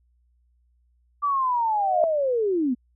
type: linear sweep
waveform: sine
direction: down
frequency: 1174.7 to 233.1 Hz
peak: -20 dBFS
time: 1.22-2.75 s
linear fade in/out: 20 ms
type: tone with exponential growth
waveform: sine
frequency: 622.3 Hz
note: D#5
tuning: in tune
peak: -16 dBFS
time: 1.63-2.04 s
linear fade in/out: 1 ms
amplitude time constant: 89 ms
effects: added 60 Hz sine -61 dBFS peak until 2.95 s